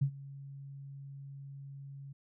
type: tone with ADSR envelope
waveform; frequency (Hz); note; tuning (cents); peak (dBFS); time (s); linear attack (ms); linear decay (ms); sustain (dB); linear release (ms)
sine; 138.59; C#3; 0; -24; 0.01-2.13; 12; 80; -20; 10
effects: none